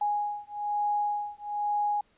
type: beating tone pair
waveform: sine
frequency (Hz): 828 / 829.1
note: G#5 / G#5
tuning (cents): -5 / -3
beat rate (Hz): 1.1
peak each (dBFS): -30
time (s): 0.01-2.01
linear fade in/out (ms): 5
effects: pink hiss -67 dBFS RMS until 2.17 s + resampled to 8000 Hz